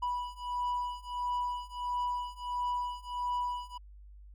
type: beating tone pair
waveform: triangle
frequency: 981 / 982.5 Hz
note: B5 / B5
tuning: -12 / -9 cents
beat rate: 1.5 Hz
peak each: -34 / -33 dBFS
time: 0.02-3.78 s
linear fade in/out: 10 ms
effects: added 50 Hz sine -49 dBFS peak until 4.34 s